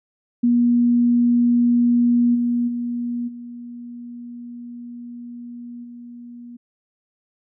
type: tone with level steps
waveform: sine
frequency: 240 Hz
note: B3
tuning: 49 cents flat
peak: -13 / -17 / -22 / -32 / -35 dBFS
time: 0.43-6.57 s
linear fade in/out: 10 ms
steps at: 2.34 / 2.67 / 3.27 / 5.83 s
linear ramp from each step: 20 ms
effects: none